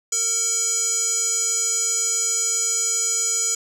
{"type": "tone with band-pass filter", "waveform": "square", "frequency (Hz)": 456.2, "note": "A#4", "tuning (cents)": -37, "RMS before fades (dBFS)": -22, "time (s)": [0.12, 3.55], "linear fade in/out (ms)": 5, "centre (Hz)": 7000, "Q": 8.9, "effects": []}